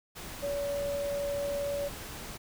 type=tone in noise; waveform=sine; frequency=569 Hz; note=C#5; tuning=45 cents sharp; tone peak=-30 dBFS; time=0.42-1.89 s; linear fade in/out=20 ms; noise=pink; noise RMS=-42 dBFS; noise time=0.15-2.38 s; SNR=+9 dB; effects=none

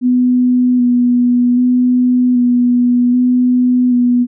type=tone with vibrato; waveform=sine; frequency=246.9 Hz; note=B3; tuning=in tune; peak=-8 dBFS; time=0.01-4.27 s; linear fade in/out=50 ms; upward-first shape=square; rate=0.64 Hz; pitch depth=16 cents each way; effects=none

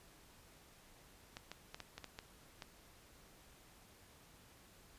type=clicks; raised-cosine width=0.2 ms; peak=-29 dBFS; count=8; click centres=1.369 / 1.516 / 1.745 / 1.803 / 1.98 / 2.043 / 2.189 / 2.622 s; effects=pink hiss -63 dBFS RMS until 4.98 s + resampled to 32000 Hz

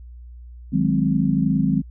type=chord; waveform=sine; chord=Ab dominant seventh; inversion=second; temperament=equal; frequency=155.56 / 185 / 207.7 / 261.6 Hz; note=Eb3 / Gb3 / Ab3 / C4; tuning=0 / 0 / 0 / 0 cents; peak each=-22 dBFS; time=0.72-1.82 s; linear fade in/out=20 ms; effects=added 60 Hz sine -37 dBFS peak until 1.9 s

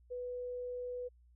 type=tone; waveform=sine; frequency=494.4 Hz; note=B4; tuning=2 cents sharp; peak=-38 dBFS; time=0.1-1.09 s; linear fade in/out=20 ms; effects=added 60 Hz sine -61 dBFS peak until 1.35 s

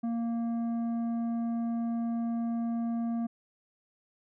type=tone with tanh clipping; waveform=sine; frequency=232.1 Hz; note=A#3; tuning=7 cents flat; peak=-30 dBFS; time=0.03-3.27 s; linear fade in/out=10 ms; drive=8 dB; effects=none

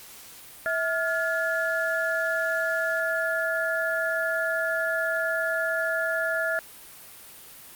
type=tone cluster; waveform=sine; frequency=651 / 1412 / 1707 Hz; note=E5 / F6 / G#6; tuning=-22 / +19 / +47 cents; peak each=-28 dBFS; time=0.66-6.59 s; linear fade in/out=0 ms; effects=white hiss -46 dBFS RMS until 7.75 s + Opus 48 kbps

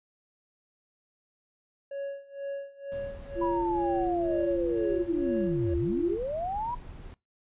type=tone with tremolo; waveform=triangle; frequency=557 Hz; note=C#5; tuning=8 cents sharp; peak=-29 dBFS; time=1.91-5.74 s; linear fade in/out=5 ms; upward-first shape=sine; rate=2.1 Hz; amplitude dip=90%
type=noise; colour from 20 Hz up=brown; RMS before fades=-43 dBFS; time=2.92-7.14 s; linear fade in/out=0 ms
type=tone; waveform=sine; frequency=343.9 Hz; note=F4; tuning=27 cents flat; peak=-27 dBFS; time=3.35-6.18 s; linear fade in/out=50 ms
type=linear two-way sweep; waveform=sine; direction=down then up; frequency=992 to 68 to 992 Hz; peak=-29 dBFS; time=3.41-6.75 s; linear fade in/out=10 ms; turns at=5.76 s
effects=noise-tail reverb RT60 0.2 s tail -21 dB re dry + resampled to 8000 Hz

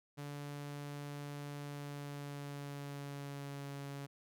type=tone with pitch glide; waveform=sawtooth; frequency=144.3 to 140.44 Hz; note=D3 to C#3; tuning=-30 to +23 cents; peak=-39 dBFS; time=0.17-4.07 s; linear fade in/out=20 ms; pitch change=-47 cents; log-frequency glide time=1.61-3.79 s; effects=none

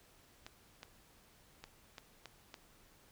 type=clicks; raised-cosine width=0.2 ms; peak=-30 dBFS; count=6; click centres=0.465 / 0.831 / 1.64 / 1.982 / 2.257 / 2.542 s; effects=pink hiss -65 dBFS RMS until 3.11 s

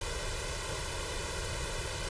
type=noise with comb filter; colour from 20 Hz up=pink; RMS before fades=-36 dBFS; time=0.01-2.09 s; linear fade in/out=5 ms; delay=2 ms; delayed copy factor=+0.95; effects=resampled to 22050 Hz

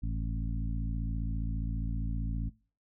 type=harmonic tone with a mistuned harmonic; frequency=55 Hz; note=A1; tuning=in tune; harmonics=1 / 2 / 3 / 4 / 5; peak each=-31 / -37 / -41 / -43 / -45 dBFS; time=0.02-2.5 s; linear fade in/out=20 ms; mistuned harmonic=1; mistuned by=-140 cents; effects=noise-tail reverb RT60 0.4 s tail -23 dB re dry

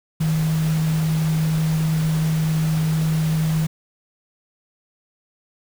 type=tone in noise; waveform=sine; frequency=158.3 Hz; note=D#3; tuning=30 cents sharp; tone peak=-17 dBFS; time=0.2-3.67 s; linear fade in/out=10 ms; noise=pink; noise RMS=-33 dBFS; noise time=0.2-3.67 s; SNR=+13 dB; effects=none

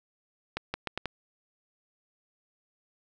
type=accelerating click train; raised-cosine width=0.3 ms; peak=-15 dBFS; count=5; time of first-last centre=0.57-1.057 s; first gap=170 ms; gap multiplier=0.78; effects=none

